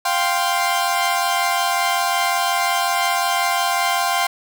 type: chord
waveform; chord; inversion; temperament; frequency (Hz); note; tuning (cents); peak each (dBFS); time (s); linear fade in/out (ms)
sawtooth; F suspended second; none; equal; 698.5 / 784 / 1046.5; F5 / G5 / C6; 0 / 0 / 0; -18; 0.05-4.27; 5
effects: none